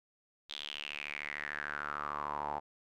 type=tone with band-pass filter sweep; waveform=sawtooth; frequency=73.42 Hz; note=D2; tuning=in tune; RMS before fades=-40 dBFS; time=0.49-2.6 s; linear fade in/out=20 ms; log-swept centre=3600 to 830 Hz; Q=6.3; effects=none